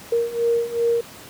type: beating tone pair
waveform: sine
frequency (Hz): 466.2 / 468.8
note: A#4 / A#4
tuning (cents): 0 / +10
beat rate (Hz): 2.6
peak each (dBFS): -23 / -20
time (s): 0.12-1.01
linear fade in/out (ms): 5
effects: pink hiss -41 dBFS RMS until 1.29 s + high-pass 100 Hz 12 dB/octave